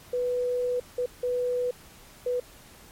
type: tone bursts at uneven times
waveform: sine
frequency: 493.9 Hz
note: B4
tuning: in tune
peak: -24 dBFS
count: 4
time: 0.13-0.8 / 0.98-1.06 / 1.23-1.71 / 2.26-2.4 s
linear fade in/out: 5 ms
effects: pink hiss -51 dBFS RMS until 2.91 s + MP3 64 kbps